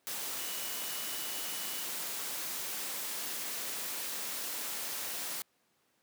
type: tone in noise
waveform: sine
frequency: 2946 Hz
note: F#7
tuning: 8 cents flat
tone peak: -47 dBFS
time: 0.39-1.83 s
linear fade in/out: 0 ms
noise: white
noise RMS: -38 dBFS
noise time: 0.07-5.42 s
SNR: -12 dB
effects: pink hiss -73 dBFS RMS until 6.02 s + high-pass 200 Hz 12 dB/octave